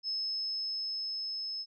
sine tone with level ramp, 5200 Hz, E8, 24 cents flat, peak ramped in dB -31 to -35 dBFS, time 0.03-1.66 s, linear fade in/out 50 ms, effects none

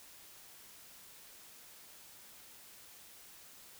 silence, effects white hiss -56 dBFS RMS until 3.79 s

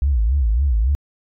sine tone with vibrato, 61.74 Hz, B1, in tune, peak -13 dBFS, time 0.02-0.95 s, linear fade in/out 0 ms, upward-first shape sine, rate 3.6 Hz, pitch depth 270 cents each way, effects tanh soft clip ceiling -9 dBFS

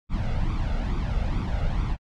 brown noise with flanger, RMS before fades -25 dBFS, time 0.09-1.97 s, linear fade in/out 50 ms, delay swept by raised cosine 0.85 to 1.48 ms, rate 2.3 Hz, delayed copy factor +0.75, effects low-pass 4000 Hz 12 dB/octave + AAC 64 kbps

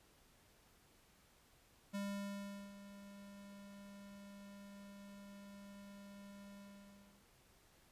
square tone with ADSR envelope, 200 Hz, G3, 35 cents sharp, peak -40 dBFS, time 1.93-7.27 s, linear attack 21 ms, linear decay 770 ms, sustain -14 dB, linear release 700 ms, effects pink hiss -69 dBFS RMS until 7.91 s + resampled to 32000 Hz

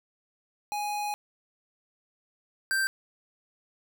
square tone pair in turn, 830.6 / 1568 Hz, G#5 / G6, 0 / 0 cents, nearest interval major seventh, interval 1100 cents, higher second, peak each -30 / -25 dBFS, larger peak second, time 0.72-1.14 / 2.71-2.87 s, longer first, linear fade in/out 0 ms, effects none

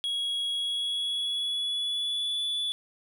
triangle tone with pitch glide, 3322 to 3451 Hz, G#7 to A7, 0 to -34 cents, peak -26 dBFS, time 0.04-2.72 s, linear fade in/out 0 ms, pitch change +66 cents, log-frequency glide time 0.51-2.43 s, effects none

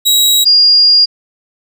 sawtooth / sine tone pair in turn, 3852 / 4831 Hz, B7 / D8, -44 / +48 cents, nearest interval major third, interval 392 cents, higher second, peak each -4 dBFS, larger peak neither, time 0.05-0.45 / 0.45-1.06 s, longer second, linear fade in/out 20 ms, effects none

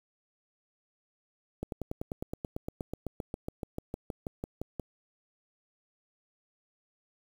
slowing click train, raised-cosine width 2 ms, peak -21 dBFS, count 25, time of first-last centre 1.63-4.797 s, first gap 92 ms, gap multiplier 1.03, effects 8-bit

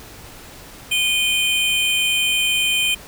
square tone pair together, 2463 / 3109 Hz, D#7 / G7, -18 / -15 cents, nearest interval major third, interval 403 cents, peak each -20 dBFS, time 0.91-2.95 s, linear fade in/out 10 ms, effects pink hiss -40 dBFS RMS until 3.07 s

